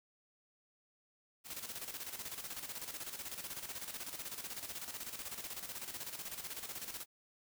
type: noise with tremolo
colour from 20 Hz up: white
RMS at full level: -43 dBFS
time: 1.44-7.06 s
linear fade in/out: 50 ms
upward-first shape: square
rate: 16 Hz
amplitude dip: 60%
effects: none